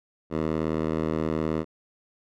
10% pulse tone with band-pass filter, 79 Hz, D#2, 27 cents sharp, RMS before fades -27 dBFS, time 0.3-1.65 s, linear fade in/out 50 ms, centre 410 Hz, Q 0.55, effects none

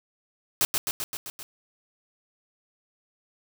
white noise with echo, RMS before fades -22 dBFS, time 0.61-0.65 s, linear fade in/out 0 ms, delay 130 ms, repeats 6, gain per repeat -3 dB, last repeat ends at 1.43 s, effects none

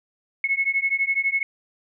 sine beating tone pair, 2184 / 2196 Hz, C#7 / C#7, -26 / -17 cents, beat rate 12 Hz, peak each -23 dBFS, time 0.44-1.43 s, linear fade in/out 2 ms, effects none

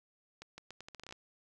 accelerating click train, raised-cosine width 0.2 ms, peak -30 dBFS, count 12, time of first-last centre 0.42-1.125 s, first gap 160 ms, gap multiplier 0.79, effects 12-bit

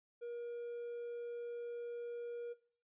triangle tone, 475.4 Hz, A#4, 34 cents sharp, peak -40 dBFS, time 0.21-2.54 s, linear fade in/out 20 ms, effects noise-tail reverb RT60 0.4 s tail -17 dB re dry + resampled to 8000 Hz

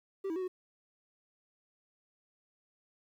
triangle tone with pitch steps, 388.8 / 323.8 / 374.1 / 367.3 Hz, G4 / E4 / F#4 / F#4, -14 / -31 / +19 / -13 cents, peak -31 dBFS, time 0.24-0.48 s, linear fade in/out 10 ms, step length 60 ms, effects 11-bit

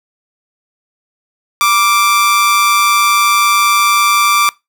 sawtooth tone with amplitude modulation, 1174.7 Hz, D6, in tune, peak -3 dBFS, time 1.61-4.49 s, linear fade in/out 0 ms, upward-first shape sine, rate 204 Hz, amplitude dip 45%, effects noise-tail reverb RT60 0.2 s tail -22 dB re dry

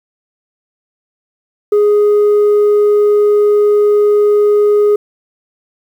sine tone, 415.3 Hz, G#4, in tune, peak -4 dBFS, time 1.72-4.96 s, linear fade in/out 5 ms, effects tanh soft clip ceiling -6 dBFS + 7-bit

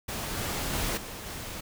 pink noise with level steps, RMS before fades -34 / -32 / -30 / -40 / -38 dBFS, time 0.08-1.61 s, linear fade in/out 10 ms, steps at 0.37 / 0.73 / 0.97 / 1.26 s, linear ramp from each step 5 ms, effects none

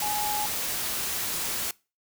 sine tone in noise, 837 Hz, G#5, 13 cents sharp, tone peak -28 dBFS, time 0.02-0.46 s, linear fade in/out 2 ms, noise white, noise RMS -30 dBFS, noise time 0-1.71 s, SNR -1 dB, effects noise-tail reverb RT60 0.3 s tail -23 dB re dry

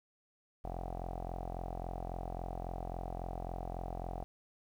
sawtooth tone with low-pass filter, 43.65 Hz, F1, in tune, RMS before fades -41 dBFS, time 0.64-4.24 s, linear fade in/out 0 ms, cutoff 740 Hz, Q 7, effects 11-bit

